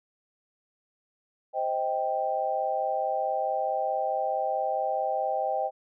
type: chord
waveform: sine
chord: C minor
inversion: none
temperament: just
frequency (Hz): 523.3 / 627.9 / 784.9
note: C5 / Eb5 / G5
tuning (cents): 0 / +16 / +2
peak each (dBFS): -32 / -30 / -28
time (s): 1.53-5.71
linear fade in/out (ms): 50
effects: none